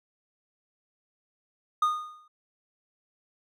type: tone with exponential decay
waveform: triangle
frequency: 1229 Hz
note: D#6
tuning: 22 cents flat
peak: -17 dBFS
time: 1.82-2.28 s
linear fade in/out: 5 ms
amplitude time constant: 100 ms
effects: none